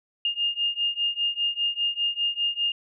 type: beating tone pair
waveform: sine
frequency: 2824 / 2829 Hz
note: F7 / F7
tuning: +19 / +22 cents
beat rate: 5 Hz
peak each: -27 / -26 dBFS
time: 0.25-2.72 s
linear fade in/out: 2 ms
effects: none